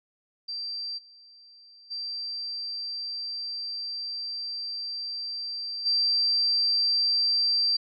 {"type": "tone with level steps", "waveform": "sine", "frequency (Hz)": 4699, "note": "D8", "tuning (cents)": 0, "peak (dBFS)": [-31, -50, -31, -21], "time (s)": [0.48, 7.77], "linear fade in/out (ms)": 10, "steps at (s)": [0.97, 1.9, 5.85], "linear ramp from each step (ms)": 20, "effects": []}